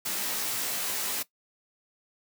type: noise with comb filter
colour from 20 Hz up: white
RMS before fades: -31 dBFS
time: 0.05-1.23 s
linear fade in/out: 10 ms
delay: 16 ms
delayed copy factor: +0.8
effects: noise-tail reverb RT60 0.1 s tail -17 dB re dry + high-pass 150 Hz 12 dB/octave